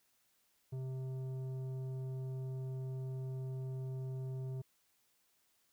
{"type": "tone with tanh clipping", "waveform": "sine", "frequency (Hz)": 130.81, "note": "C3", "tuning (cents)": 0, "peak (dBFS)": -40, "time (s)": [0.72, 4.62], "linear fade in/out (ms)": 10, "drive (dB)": 10, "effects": ["white hiss -75 dBFS RMS until 5.72 s"]}